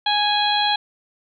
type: harmonic tone with a mistuned harmonic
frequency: 830 Hz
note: G#5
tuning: 1 cent flat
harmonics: 1 / 2 / 3 / 4 / 5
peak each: -20 / -27 / -30 / -22 / -24 dBFS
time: 0.06-0.76 s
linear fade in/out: 5 ms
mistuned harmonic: 5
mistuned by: -32 cents
effects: none